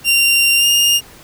sawtooth tone with pitch glide, 2772 to 2822 Hz, F7 to F7, -14 to +17 cents, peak -7 dBFS, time 0.04-1.01 s, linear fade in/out 50 ms, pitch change +31 cents, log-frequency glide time 0.57-0.67 s, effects pink hiss -41 dBFS RMS until 1.23 s

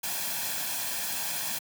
white noise with comb filter, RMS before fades -32 dBFS, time 0.03-1.59 s, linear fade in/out 10 ms, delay 1.2 ms, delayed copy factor +0.6, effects high-pass 150 Hz 12 dB/octave

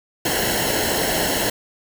pink noise with comb filter, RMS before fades -21 dBFS, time 0.25-1.5 s, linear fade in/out 5 ms, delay 0.83 ms, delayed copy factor -0.75, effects none

